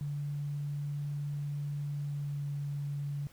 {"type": "tone with pitch glide", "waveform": "sine", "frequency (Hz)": [144.7, 143.12], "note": ["D3", "D3"], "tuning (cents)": [-25, -44], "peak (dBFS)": -33, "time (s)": [0.01, 3.27], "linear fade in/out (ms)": 0, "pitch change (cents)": -19, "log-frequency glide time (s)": [1.91, 2.5], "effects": ["pink hiss -60 dBFS RMS until 3.32 s"]}